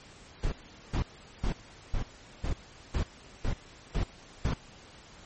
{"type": "noise bursts", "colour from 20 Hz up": "brown", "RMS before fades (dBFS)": -28, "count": 9, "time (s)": [0.43, 4.538], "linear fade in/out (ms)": 5, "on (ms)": 92, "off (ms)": 410, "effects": ["pink hiss -52 dBFS RMS until 5.25 s", "MP3 32 kbps"]}